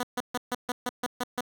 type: tone bursts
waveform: 10% pulse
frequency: 246.9 Hz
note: B3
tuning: in tune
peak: -19 dBFS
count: 9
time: 0-1.408 s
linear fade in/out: 2 ms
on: 32 ms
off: 140 ms
effects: none